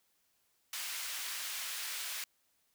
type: high-pass noise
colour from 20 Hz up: pink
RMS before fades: -40 dBFS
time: 0.73-2.24 s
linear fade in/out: 2 ms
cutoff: 1900 Hz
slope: 12 dB/octave
effects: white hiss -75 dBFS RMS until 2.74 s